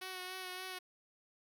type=tone with vibrato; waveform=5% pulse; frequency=370 Hz; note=F#4; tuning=in tune; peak=-31 dBFS; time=0.01-0.79 s; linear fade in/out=10 ms; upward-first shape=sine; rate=3.5 Hz; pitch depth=23 cents each way; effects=none